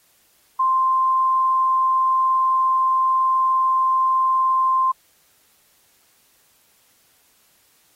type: tone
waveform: sine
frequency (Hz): 1046.5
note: C6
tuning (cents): 0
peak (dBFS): -15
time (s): 0.59-4.92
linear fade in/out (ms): 10
effects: white hiss -59 dBFS RMS until 7.95 s + AAC 48 kbps